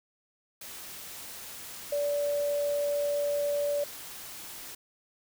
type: tone in noise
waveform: sine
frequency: 578 Hz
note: D5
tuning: 28 cents flat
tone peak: -26 dBFS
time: 1.92-3.84 s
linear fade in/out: 5 ms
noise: white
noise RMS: -43 dBFS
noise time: 0.61-4.75 s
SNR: +14 dB
effects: none